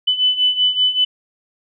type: beating tone pair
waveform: sine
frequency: 2997 / 3002.2 Hz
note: F#7 / F#7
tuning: +22 / +25 cents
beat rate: 5.2 Hz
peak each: -19 / -15 dBFS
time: 0.07-1.05 s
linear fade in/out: 10 ms
effects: none